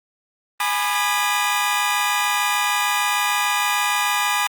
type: chord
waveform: 20% pulse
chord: G# minor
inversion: none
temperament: equal with one note detuned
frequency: 830.6 / 987.8 / 1212.6 Hz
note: G#5 / B5 / D#6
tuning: 0 / 0 / -45 cents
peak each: -18 dBFS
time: 0.6-4.47 s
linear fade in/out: 2 ms
effects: Opus 32 kbps